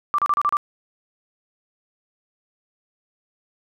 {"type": "tone bursts", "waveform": "sine", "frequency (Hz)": 1174.7, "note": "D6", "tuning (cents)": 0, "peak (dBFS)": -16, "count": 6, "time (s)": [0.14, 0.569], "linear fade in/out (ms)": 0, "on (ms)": 44, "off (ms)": 33, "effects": []}